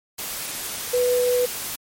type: tone in noise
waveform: sine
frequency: 493.9 Hz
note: B4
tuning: in tune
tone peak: -17 dBFS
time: 0.93-1.46 s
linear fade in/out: 10 ms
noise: white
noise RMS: -30 dBFS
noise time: 0.18-1.76 s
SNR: +10 dB
effects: MP3 64 kbps